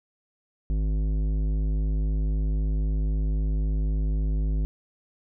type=tone with tanh clipping; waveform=sine; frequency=51.91 Hz; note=G#1; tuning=in tune; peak=-24 dBFS; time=0.7-4.65 s; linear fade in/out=0 ms; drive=13 dB; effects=none